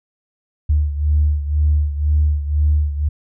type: beating tone pair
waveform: sine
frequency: 74.2 / 76.2 Hz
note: D2 / D#2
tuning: +18 / -36 cents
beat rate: 2 Hz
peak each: -14 / -19 dBFS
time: 0.69-3.09 s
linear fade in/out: 10 ms
effects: tanh soft clip ceiling -6 dBFS